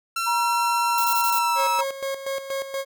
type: tone with pitch glide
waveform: sawtooth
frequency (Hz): 1354 to 1309.4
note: E6 to E6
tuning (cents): +46 to -12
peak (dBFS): -20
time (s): 0.16-1.81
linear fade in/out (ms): 5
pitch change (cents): -58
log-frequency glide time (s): 1.28-1.65
type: tone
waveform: sine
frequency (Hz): 950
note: A#5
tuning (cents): +33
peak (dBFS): -21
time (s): 0.26-1.84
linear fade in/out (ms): 20
type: noise bursts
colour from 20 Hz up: violet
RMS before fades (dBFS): -27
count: 5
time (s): 0.98-1.387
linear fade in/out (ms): 0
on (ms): 63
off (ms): 23
type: tone with tremolo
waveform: 40% pulse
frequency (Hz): 544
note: C#5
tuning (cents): -33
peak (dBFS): -24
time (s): 1.55-2.85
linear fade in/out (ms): 50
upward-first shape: square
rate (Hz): 4.2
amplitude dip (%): 65
effects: none